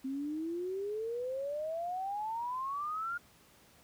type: exponential sweep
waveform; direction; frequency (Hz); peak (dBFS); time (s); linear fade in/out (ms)
sine; up; 260.8 to 1429; -34; 0.04-3.18; 10
effects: pink hiss -62 dBFS RMS until 3.83 s + high-pass 60 Hz 12 dB/octave